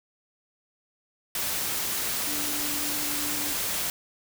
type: tone in noise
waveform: sine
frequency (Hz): 293.8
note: D4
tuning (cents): +1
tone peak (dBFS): -37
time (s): 2.27-3.53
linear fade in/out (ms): 2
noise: white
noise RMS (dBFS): -29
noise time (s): 1.35-3.9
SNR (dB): -11
effects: none